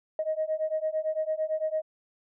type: beating tone pair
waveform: sine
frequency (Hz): 622.3 / 631.2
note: D#5 / D#5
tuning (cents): 0 / +25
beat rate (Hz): 8.9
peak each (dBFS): -29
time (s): 0.19-1.82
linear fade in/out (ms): 2
effects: tanh soft clip ceiling -19 dBFS